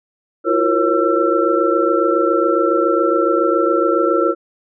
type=tone cluster; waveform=sine; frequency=331 / 358.2 / 472.6 / 545 / 1341 Hz; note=E4 / F4 / A#4 / C#5 / E6; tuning=+7 / +44 / +24 / -29 / +29 cents; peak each=-19 dBFS; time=0.44-4.35 s; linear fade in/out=50 ms; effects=none